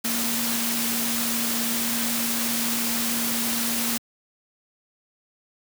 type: tone in noise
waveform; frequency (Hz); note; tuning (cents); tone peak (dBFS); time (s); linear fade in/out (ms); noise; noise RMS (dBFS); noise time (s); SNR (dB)
sine; 233.1; A#3; 0; -29; 0.04-3.98; 10; white; -26; 0.04-3.98; -6
effects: high-pass 100 Hz 12 dB/octave